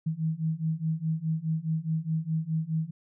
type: beating tone pair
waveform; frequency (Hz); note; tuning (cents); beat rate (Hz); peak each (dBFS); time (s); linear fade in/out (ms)
sine; 157.4 / 162.2; D#3 / E3; +20 / -28; 4.8; -30 / -29; 0.06-2.91; 10
effects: none